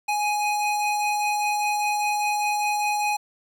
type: tone pair together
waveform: square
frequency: 834 / 2497 Hz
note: G#5 / D#7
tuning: +7 / +6 cents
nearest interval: octave + perfect fifth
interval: 1899 cents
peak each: -23 / -31 dBFS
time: 0.08-3.17 s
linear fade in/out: 10 ms
effects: low-pass 12000 Hz 12 dB/octave + 9-bit

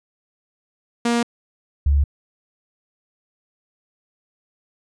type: tone pair in turn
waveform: sawtooth / sine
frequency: 236.2 / 71.14 Hz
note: A#3 / C#2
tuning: +23 / +45 cents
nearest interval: octave + major sixth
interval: 2078 cents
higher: first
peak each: -13 / -13 dBFS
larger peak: neither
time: 1.05-1.23 / 1.86-2.04 s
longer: neither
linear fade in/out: 5 ms
effects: resampled to 22050 Hz

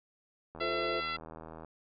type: click train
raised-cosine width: 1 ms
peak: -32 dBFS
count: 89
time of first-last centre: 0.55-1.647 s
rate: 80.2 Hz
type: harmonic tone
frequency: 676 Hz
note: E5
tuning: 43 cents sharp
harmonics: 2 / 3 / 4 / 5 / 6 / 7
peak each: -36 / -40 / -42 / -44 / -46 / -47 dBFS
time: 0.6-1.17 s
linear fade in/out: 10 ms
type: chord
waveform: sine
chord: F major seventh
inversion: none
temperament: equal with one note detuned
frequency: 349.2 / 440 / 521.7 / 659.3 Hz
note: F4 / A4 / C5 / E5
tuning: 0 / 0 / -5 / 0 cents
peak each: -38 dBFS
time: 0.6-1.01 s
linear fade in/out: 20 ms
effects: none

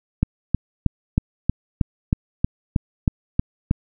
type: click train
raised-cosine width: 5 ms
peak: -4 dBFS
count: 12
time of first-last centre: 0.23-3.711 s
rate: 3.16 Hz
effects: none

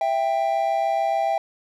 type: tone pair together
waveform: triangle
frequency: 662.1 / 789 Hz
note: E5 / G5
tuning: +7 / +11 cents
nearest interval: minor third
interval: 304 cents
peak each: -21 / -20 dBFS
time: 0.01-1.38 s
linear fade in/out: 2 ms
effects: none

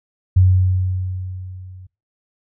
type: tone with level ramp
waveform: sine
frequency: 92.5 Hz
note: F#2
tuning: in tune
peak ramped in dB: -7 to -36 dBFS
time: 0.36-1.87 s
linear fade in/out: 10 ms
effects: noise-tail reverb RT60 0.3 s tail -26 dB re dry

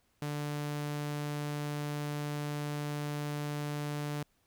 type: tone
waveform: sawtooth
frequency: 147.2 Hz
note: D3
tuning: 4 cents sharp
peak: -30 dBFS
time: 0.22-4.23 s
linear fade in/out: 2 ms
effects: pink hiss -73 dBFS RMS until 4.46 s

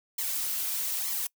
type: noise with flanger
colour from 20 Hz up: blue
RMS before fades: -31 dBFS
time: 0.18-1.27 s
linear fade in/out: 5 ms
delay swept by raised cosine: 0.93 to 6.73 ms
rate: 1.1 Hz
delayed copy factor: +0.95
effects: noise-tail reverb RT60 0.1 s tail -24 dB re dry

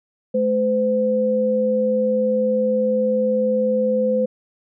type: tone pair together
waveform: sine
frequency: 214.8 / 510.9 Hz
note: A3 / C5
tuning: -41 / -41 cents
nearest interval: octave + minor third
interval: 1500 cents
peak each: -22 / -17 dBFS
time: 0.34-4.26 s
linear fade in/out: 10 ms
effects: none

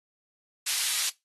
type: high-pass noise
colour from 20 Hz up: pink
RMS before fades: -28 dBFS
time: 0.66-1.1 s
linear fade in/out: 10 ms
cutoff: 3000 Hz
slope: 12 dB/octave
effects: noise-tail reverb RT60 0.2 s tail -21 dB re dry + AAC 32 kbps

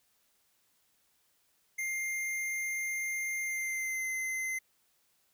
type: tone with pitch glide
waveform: square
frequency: 2108 to 2063 Hz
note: C7 to C7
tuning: +12 to -25 cents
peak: -33 dBFS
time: 1.78-4.59 s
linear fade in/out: 10 ms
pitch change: -37 cents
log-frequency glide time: 3.42-4.09 s
effects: white hiss -72 dBFS RMS until 5.33 s

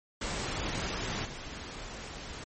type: noise with level steps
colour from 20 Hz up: pink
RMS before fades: -34 / -42 dBFS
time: 0.21-2.44 s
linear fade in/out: 5 ms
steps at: 1.25 s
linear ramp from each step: 5 ms
effects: low-pass 12000 Hz 12 dB/octave + MP3 32 kbps

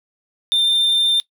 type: tone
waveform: triangle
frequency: 3594 Hz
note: A7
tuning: 36 cents sharp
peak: -12 dBFS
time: 0.52-1.2 s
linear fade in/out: 0 ms
effects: noise-tail reverb RT60 0.1 s tail -19 dB re dry

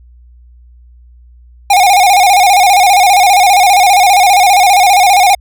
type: tone with vibrato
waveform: square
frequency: 765 Hz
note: G5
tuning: 42 cents flat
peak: -5 dBFS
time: 1.7-5.35 s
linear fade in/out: 5 ms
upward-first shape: square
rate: 15 Hz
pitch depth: 89 cents each way
effects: added 60 Hz sine -37 dBFS peak until 5.4 s

